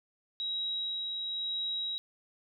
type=tone with tremolo; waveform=sine; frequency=3841 Hz; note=B7; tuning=49 cents flat; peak=-31 dBFS; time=0.4-1.98 s; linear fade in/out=0 ms; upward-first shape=sine; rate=1 Hz; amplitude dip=25%; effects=none

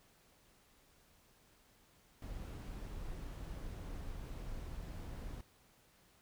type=noise; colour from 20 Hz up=brown; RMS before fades=-45 dBFS; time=2.22-5.41 s; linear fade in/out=2 ms; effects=pink hiss -68 dBFS RMS until 6.21 s

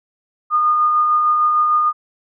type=tone with tremolo; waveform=sine; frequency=1222 Hz; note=D#6; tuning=32 cents flat; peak=-11 dBFS; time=0.5-1.93 s; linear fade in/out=50 ms; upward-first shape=sine; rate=6.6 Hz; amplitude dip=25%; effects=none

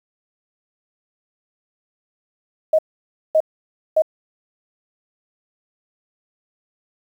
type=tone bursts; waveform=sine; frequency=629 Hz; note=D#5; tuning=19 cents sharp; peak=-11 dBFS; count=3; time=2.73-4.021 s; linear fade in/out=5 ms; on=57 ms; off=560 ms; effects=8-bit

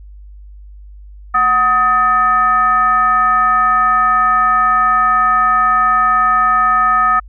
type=tone with frequency modulation; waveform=sine; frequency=1261 Hz; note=D#6; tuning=23 cents sharp; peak=-9 dBFS; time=1.34-7.2 s; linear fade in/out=10 ms; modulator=521 Hz; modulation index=0.63; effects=added 50 Hz sine -33 dBFS peak until 7.28 s

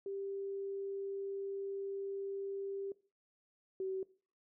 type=tone pair in turn; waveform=sine; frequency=393.9 / 380.3 Hz; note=G4 / F#4; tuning=+8 / +48 cents; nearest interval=minor second; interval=60 cents; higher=first; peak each=-38 / -35 dBFS; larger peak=second; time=0.06-2.92 / 3.8-4.03 s; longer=first; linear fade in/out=2 ms; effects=noise-tail reverb RT60 0.4 s tail -21 dB re dry

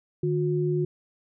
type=tone pair together; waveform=sine; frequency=151.36 / 360 Hz; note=D#3 / F#4; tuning=-47 / -47 cents; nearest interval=octave + minor third; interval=1500 cents; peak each=-25 dBFS; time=0.23-0.85 s; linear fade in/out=5 ms; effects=none

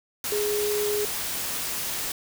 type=tone in noise; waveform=sine; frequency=416.5 Hz; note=G#4; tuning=5 cents sharp; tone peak=-24 dBFS; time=0.32-1.05 s; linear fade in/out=2 ms; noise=white; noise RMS=-30 dBFS; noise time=0.24-2.12 s; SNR=+3 dB; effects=none

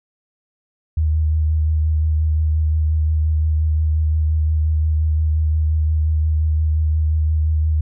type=tone with vibrato; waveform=sine; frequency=77.78 Hz; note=D#2; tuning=in tune; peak=-14 dBFS; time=0.97-7.81 s; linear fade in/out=5 ms; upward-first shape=sine; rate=5.7 Hz; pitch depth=20 cents each way; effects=none

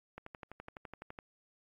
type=click train; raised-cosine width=0.5 ms; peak=-30 dBFS; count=13; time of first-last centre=0.18-1.188 s; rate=11.9 Hz; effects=AAC 32 kbps

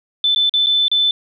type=tone with dropouts; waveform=sine; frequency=3520 Hz; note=A7; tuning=in tune; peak=-12 dBFS; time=0.24-1.11 s; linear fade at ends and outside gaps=2 ms; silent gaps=0.348-0.36 / 0.495-0.538 / 0.662-0.668 / 0.882-0.915 s; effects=none

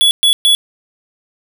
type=tone bursts; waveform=square; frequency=3392 Hz; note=G#7; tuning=36 cents sharp; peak=-8 dBFS; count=3; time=0.01-0.55 s; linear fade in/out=0 ms; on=100 ms; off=120 ms; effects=none

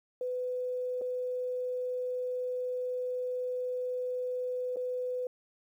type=tone with dropouts; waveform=sine; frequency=501 Hz; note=B4; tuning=25 cents sharp; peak=-31 dBFS; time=0.21-5.27 s; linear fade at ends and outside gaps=2 ms; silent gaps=1.013-1.017 / 4.76-4.768 s; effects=11-bit

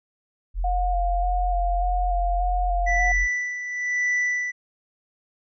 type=tone; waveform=sine; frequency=43.28 Hz; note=F1; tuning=15 cents flat; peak=-22 dBFS; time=0.54-3.28 s; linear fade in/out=50 ms
type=tone with vibrato; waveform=sine; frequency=710 Hz; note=F5; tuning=28 cents sharp; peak=-23 dBFS; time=0.64-3.12 s; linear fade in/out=5 ms; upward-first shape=square; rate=1.7 Hz; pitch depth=21 cents each way
type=tone with tremolo; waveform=triangle; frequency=1975.5 Hz; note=B6; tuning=in tune; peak=-18 dBFS; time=2.86-4.52 s; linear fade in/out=20 ms; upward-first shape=sine; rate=0.98 Hz; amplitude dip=65%
effects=resampled to 16000 Hz

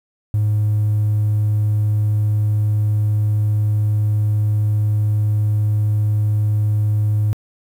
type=tone; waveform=triangle; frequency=105.6 Hz; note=G#2; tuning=29 cents sharp; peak=-11 dBFS; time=0.34-7.33 s; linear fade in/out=0 ms; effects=tanh soft clip ceiling -10 dBFS + 8-bit

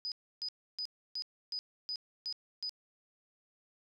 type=tone bursts; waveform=sine; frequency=4978 Hz; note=D#8; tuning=in tune; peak=-35 dBFS; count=8; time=0.05-2.694 s; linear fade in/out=0 ms; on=68 ms; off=300 ms; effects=12-bit

